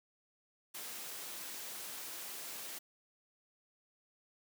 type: noise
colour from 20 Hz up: white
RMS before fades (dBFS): -45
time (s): 0.74-2.79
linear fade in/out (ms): 10
effects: high-pass 200 Hz 12 dB/octave